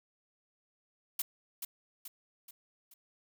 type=noise with echo; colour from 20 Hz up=blue; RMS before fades=-33 dBFS; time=1.19-1.22 s; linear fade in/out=5 ms; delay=430 ms; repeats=4; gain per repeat=-6 dB; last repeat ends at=2.94 s; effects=none